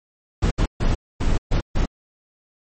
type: noise bursts at uneven times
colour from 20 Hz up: brown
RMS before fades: -18 dBFS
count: 6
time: 0.42-0.51 / 0.58-0.66 / 0.8-0.95 / 1.2-1.38 / 1.51-1.61 / 1.75-1.86 s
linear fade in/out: 10 ms
effects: MP3 32 kbps